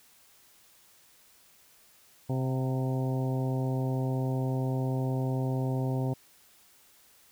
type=harmonic tone with a mistuned harmonic; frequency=130.81 Hz; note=C3; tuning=in tune; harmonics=1 / 2 / 3 / 4 / 5 / 6 / 7; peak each=-28 / -34 / -38 / -40 / -42 / -44 / -45 dBFS; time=2.29-6.14 s; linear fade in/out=10 ms; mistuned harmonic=6; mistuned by=-45 cents; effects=white hiss -60 dBFS RMS until 7.31 s